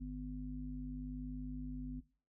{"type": "harmonic tone", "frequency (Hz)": 50.5, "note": "G#1", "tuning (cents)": -48, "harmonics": [1, 3, 5], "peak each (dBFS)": [-43, -50, -44], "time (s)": [0, 2.01], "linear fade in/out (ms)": 20, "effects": ["noise-tail reverb RT60 0.4 s tail -18 dB re dry"]}